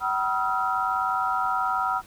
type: tone cluster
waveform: sine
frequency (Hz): 759 / 968 / 1272 / 1371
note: F#5 / B5 / D#6 / F6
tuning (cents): +44 / -35 / +38 / -32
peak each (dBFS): -28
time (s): 0-2.02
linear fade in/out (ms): 50
effects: pink hiss -51 dBFS RMS until 2.06 s

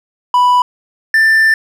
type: tone pair in turn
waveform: triangle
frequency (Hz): 987.8 / 1778.5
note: B5 / A6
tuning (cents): 0 / +18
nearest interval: minor seventh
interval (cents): 1018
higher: second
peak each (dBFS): -5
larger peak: neither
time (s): 0.34-0.62 / 1.14-1.54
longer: second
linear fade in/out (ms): 2
effects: none

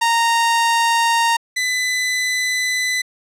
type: tone pair in turn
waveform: sawtooth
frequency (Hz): 927 / 2004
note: A#5 / B6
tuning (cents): -10 / +25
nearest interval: octave + minor second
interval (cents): 1335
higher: second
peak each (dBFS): -10 / -14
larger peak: first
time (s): 0.01-1.37 / 1.56-3.02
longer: second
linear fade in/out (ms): 10
effects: low-pass 10000 Hz 12 dB/octave

